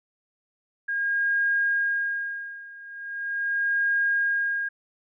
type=tone with tremolo; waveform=sine; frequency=1624 Hz; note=G#6; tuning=39 cents flat; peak=-20 dBFS; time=0.88-4.69 s; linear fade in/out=10 ms; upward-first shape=sine; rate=0.4 Hz; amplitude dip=90%; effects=none